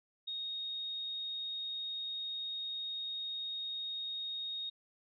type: tone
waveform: sine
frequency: 3729 Hz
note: A#7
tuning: in tune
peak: -37 dBFS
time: 0.27-4.7 s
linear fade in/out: 10 ms
effects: none